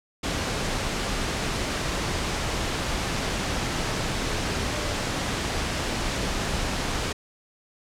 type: tone in noise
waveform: sine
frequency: 595 Hz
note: D5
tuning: 22 cents sharp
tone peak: -36 dBFS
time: 4.72-4.94 s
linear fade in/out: 10 ms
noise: pink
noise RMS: -27 dBFS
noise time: 0.23-7.13 s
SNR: -12 dB
effects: low-pass 7000 Hz 12 dB/octave